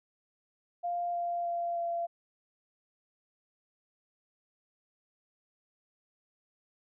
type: tone with pitch steps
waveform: sine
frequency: 698.5 / 693.7 / 688.9 / 684.1 Hz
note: F5 / F5 / F5 / F5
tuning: 0 / -12 / -24 / -36 cents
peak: -30 dBFS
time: 0.83-2.07 s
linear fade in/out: 20 ms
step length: 310 ms
effects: none